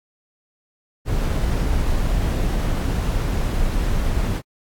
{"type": "noise", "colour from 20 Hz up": "brown", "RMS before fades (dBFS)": -20, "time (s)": [1.05, 4.42], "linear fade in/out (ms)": 50, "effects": ["AAC 64 kbps"]}